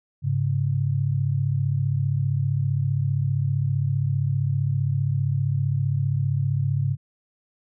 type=tone pair together; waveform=sine; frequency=103.34 / 138.59 Hz; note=G#2 / C#3; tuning=-8 / 0 cents; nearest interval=perfect fourth; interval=508 cents; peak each=-24 / -22 dBFS; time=0.22-6.97 s; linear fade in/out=50 ms; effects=none